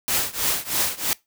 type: noise with tremolo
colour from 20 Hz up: white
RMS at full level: -20 dBFS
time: 0.08-1.13 s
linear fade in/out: 0 ms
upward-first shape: triangle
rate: 3.1 Hz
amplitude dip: 95%
effects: noise-tail reverb RT60 0.2 s tail -22 dB re dry